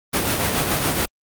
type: noise with tremolo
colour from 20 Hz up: pink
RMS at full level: -18 dBFS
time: 0.13-1.06 s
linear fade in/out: 10 ms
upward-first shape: triangle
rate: 7.1 Hz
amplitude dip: 45%
effects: high-pass 80 Hz 12 dB/octave + Opus 32 kbps